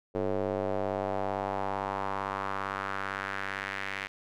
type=tone with band-pass filter sweep; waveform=square; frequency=48.86 Hz; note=G1; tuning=5 cents flat; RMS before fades=-33 dBFS; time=0.14-4.08 s; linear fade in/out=20 ms; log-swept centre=470 to 2100 Hz; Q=2.3; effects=none